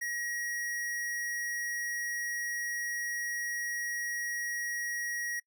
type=tone; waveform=square; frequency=1900 Hz; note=A#6; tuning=33 cents sharp; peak=-34 dBFS; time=0.01-5.4 s; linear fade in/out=10 ms; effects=noise-tail reverb RT60 0.1 s tail -24 dB re dry